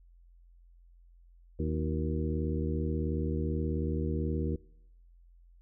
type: harmonic tone with a mistuned harmonic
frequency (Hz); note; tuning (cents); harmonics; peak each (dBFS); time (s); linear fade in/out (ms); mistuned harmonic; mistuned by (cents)
78.5; D#2; +16; 1 / 2 / 3 / 4 / 5 / 6; -32 / -35 / -37 / -38 / -39 / -40; 1.59-4.56; 5; 5; -71
effects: noise-tail reverb RT60 0.8 s tail -23 dB re dry + added 43 Hz sine -55 dBFS peak until 5.61 s